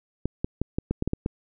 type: clicks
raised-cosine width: 3 ms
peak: -12 dBFS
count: 9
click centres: 0.256 / 0.445 / 0.616 / 0.785 / 0.91 / 1.024 / 1.076 / 1.134 / 1.261 s
effects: none